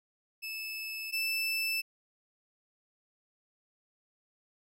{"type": "tone pair in turn", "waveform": "30% pulse", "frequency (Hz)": [2618, 2642], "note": ["E7", "E7"], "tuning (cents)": [-13, 3], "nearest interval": "unison", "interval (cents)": 16, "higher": "second", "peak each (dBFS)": [-34, -27], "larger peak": "second", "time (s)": [[0.42, 1.12], [1.12, 1.82]], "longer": "neither", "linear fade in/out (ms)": 20, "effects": []}